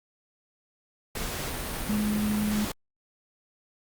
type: tone in noise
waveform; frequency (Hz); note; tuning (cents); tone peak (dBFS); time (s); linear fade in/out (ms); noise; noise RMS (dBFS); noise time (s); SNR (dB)
sine; 210.6; G#3; +24; -24; 1.89-2.65; 5; pink; -33; 1.15-2.72; +6
effects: Opus 48 kbps